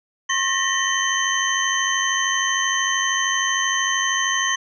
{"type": "tone cluster", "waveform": "sine", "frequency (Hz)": [1072, 1815, 1908, 3068, 6210], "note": ["C6", "A#6", "A#6", "G7", "G8"], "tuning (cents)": [42, -47, 40, -38, -17], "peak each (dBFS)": -25, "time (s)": [0.29, 4.56], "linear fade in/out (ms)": 10, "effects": []}